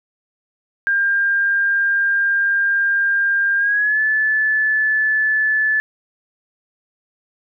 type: tone with pitch glide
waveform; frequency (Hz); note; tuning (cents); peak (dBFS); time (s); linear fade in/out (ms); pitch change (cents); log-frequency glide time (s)
sine; 1601 to 1735.8; G6 to A6; +36 to -24; -14; 0.87-5.8; 0; +140; 3.57-4
effects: none